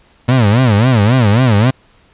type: tone with vibrato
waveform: 30% pulse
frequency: 115.1 Hz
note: A#2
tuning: 22 cents flat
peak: -5 dBFS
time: 0.28-1.71 s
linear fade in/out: 10 ms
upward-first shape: sine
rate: 3.7 Hz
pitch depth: 240 cents each way
effects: pink hiss -50 dBFS RMS until 2.13 s + resampled to 8000 Hz